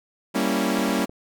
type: chord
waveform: sawtooth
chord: G diminished seventh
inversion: none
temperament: equal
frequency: 196 / 233.1 / 277.2 / 329.6 Hz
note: G3 / Bb3 / Db4 / Fb4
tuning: 0 / 0 / 0 / 0 cents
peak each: -22 / -22 / -22 / -25 dBFS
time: 0.34-1.06 s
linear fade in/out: 20 ms
type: click train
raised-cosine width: 2 ms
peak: -27 dBFS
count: 4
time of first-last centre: 0.79-1.095 s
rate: 9.84 Hz
effects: none